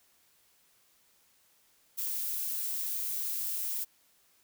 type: noise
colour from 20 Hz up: violet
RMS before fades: -34 dBFS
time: 1.97-3.85 s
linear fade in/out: 20 ms
effects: white hiss -67 dBFS RMS until 4.43 s